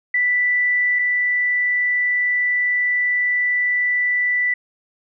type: tone pair in turn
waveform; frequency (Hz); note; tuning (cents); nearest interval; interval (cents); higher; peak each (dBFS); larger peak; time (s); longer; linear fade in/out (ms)
sine; 1975.5 / 1975.5; B6 / B6; 0 / 0; unison; 0; neither; -15 / -16; first; 0.14-0.99 / 0.99-4.54; second; 5
effects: none